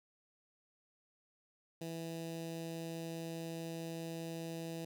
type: tone with notch filter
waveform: 15% pulse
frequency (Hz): 164.81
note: E3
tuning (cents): 0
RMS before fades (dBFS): -43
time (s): 1.81-4.85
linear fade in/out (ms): 5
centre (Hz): 1400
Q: 0.92
effects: none